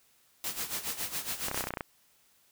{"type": "noise with tremolo", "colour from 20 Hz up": "white", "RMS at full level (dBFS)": -33, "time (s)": [0.44, 1.69], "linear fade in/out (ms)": 0, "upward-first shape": "sine", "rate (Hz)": 7.2, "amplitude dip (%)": 75}
{"type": "clicks", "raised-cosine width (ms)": 0.5, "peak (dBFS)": -18, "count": 11, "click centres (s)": [1.484, 1.514, 1.545, 1.576, 1.608, 1.64, 1.671, 1.706, 1.738, 1.772, 1.808]}
{"effects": ["white hiss -66 dBFS RMS until 2.51 s"]}